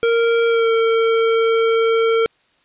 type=tone with pitch glide; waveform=square; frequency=463.2 to 453.7 Hz; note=A#4 to A#4; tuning=-11 to -47 cents; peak=-14 dBFS; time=0.03-2.26 s; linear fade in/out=0 ms; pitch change=-36 cents; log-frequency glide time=0.48-0.7 s; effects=white hiss -59 dBFS RMS until 2.64 s + resampled to 8000 Hz